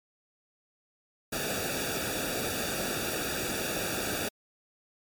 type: noise with comb filter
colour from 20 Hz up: pink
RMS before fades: -32 dBFS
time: 1.32-4.29 s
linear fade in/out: 10 ms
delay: 0.96 ms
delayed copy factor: -0.9
effects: MP3 96 kbps